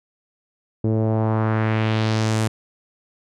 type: tone with low-pass filter sweep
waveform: sawtooth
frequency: 110 Hz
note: A2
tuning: in tune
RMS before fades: -20 dBFS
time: 0.84-2.48 s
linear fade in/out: 5 ms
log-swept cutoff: 390 to 9900 Hz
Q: 1.6
effects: none